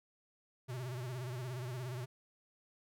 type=tone with vibrato; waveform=square; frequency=125.6 Hz; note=B2; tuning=30 cents sharp; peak=-40 dBFS; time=0.68-2.06 s; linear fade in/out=20 ms; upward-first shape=sine; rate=17 Hz; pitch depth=100 cents each way; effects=none